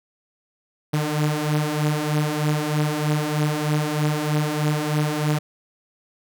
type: beating tone pair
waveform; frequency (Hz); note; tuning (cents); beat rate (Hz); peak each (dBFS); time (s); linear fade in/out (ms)
sawtooth; 148.7 / 151.9; D3 / D#3; +22 / -41; 3.2; -21 / -18; 0.93-5.39; 10
effects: none